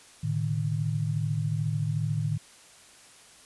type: tone cluster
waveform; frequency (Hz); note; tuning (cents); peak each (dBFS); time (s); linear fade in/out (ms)
sine; 110.1 / 138.8 / 152.6; A2 / C#3 / D#3; +2 / +3 / -33; -29 / -36 / -28; 0.23-2.38; 10
effects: white hiss -53 dBFS RMS until 3.45 s + resampled to 24000 Hz